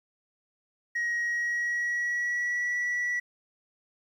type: tone with pitch glide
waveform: sine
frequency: 1893 to 1948.5 Hz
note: A#6 to B6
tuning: +26 to -24 cents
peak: -24 dBFS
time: 0.95-3.2 s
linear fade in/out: 10 ms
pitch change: +50 cents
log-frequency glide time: 1.2-2.75 s
effects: tanh soft clip ceiling -25 dBFS + 10-bit